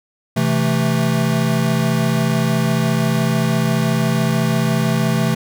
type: chord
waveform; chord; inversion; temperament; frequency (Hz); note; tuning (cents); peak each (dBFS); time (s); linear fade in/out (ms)
square; A minor; first; equal; 130.81 / 164.81 / 220; C3 / E3 / A3; 0 / 0 / 0; -20; 0.36-5.35; 10
effects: none